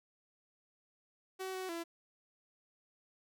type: tone with pitch steps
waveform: sawtooth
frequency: 377.7 / 374 / 336.4 Hz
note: F#4 / F#4 / E4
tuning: +36 / +19 / +35 cents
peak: -35 dBFS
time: 1.39-1.84 s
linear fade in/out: 20 ms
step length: 150 ms
effects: none